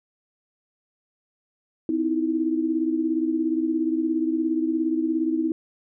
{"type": "tone cluster", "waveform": "sine", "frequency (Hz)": [257.2, 319.7, 336.8], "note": ["C4", "D#4", "E4"], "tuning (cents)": [-30, 47, 37], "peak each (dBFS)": [-28, -22, -30], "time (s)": [1.89, 5.52], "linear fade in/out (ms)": 2, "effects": []}